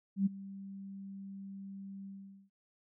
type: tone with ADSR envelope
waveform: sine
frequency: 195.7 Hz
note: G3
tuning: 3 cents flat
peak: -24 dBFS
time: 0.16-2.5 s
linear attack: 100 ms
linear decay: 17 ms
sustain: -19 dB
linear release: 440 ms
effects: none